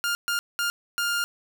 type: tone bursts at uneven times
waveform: sawtooth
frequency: 1406 Hz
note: F6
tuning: 11 cents sharp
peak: -20 dBFS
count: 4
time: 0.04-0.15 / 0.28-0.39 / 0.59-0.7 / 0.98-1.24 s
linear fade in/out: 0 ms
effects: none